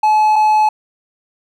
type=tone pair in turn; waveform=triangle; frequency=857 / 857 Hz; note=A5 / A5; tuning=-46 / -46 cents; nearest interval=unison; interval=0 cents; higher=neither; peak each=-7 dBFS; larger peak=neither; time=0.03-0.36 / 0.36-0.69 s; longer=neither; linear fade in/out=5 ms; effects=none